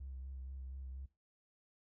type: tone with vibrato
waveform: triangle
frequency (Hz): 65.9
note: C2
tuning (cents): +13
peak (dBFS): -40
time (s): 0-1.06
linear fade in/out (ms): 10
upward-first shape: sine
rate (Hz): 4.2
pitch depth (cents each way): 32
effects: noise-tail reverb RT60 0.3 s tail -23 dB re dry + tanh soft clip ceiling -41 dBFS